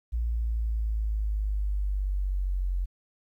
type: exponential sweep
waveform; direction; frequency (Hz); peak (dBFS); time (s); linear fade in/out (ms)
sine; down; 58.27 to 44.91; -25; 0.12-2.86; 20
effects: 11-bit